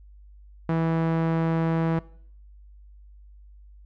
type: tone with low-pass filter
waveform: sawtooth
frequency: 163.6 Hz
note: E3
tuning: 13 cents flat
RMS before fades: -24 dBFS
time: 0.69-1.99 s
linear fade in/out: 2 ms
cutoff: 1500 Hz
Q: 0.73
effects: noise-tail reverb RT60 0.6 s tail -21 dB re dry + added 50 Hz sine -46 dBFS peak until 3.85 s